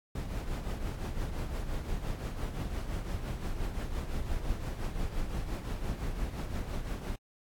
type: noise with tremolo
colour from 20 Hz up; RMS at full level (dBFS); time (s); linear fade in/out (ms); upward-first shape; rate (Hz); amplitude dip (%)
brown; -32; 0.15-7.16; 5; triangle; 5.8; 60
effects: AAC 64 kbps